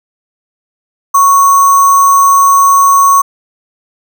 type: tone with sample-and-hold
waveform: sine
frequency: 1108.7 Hz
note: C#6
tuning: in tune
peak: -3 dBFS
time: 1.14-3.22 s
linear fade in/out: 10 ms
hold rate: 7350 Hz
effects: none